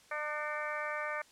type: harmonic tone with a mistuned harmonic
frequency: 300.7 Hz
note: D4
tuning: 41 cents sharp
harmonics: 2 / 3 / 4 / 5 / 6 / 7 / 8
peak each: -40 / -45 / -40 / -42 / -41 / -46 / -45 dBFS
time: 0.11-1.22 s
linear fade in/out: 5 ms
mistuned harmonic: 8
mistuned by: -75 cents
effects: white hiss -61 dBFS RMS until 1.31 s + low-pass 8000 Hz 12 dB/octave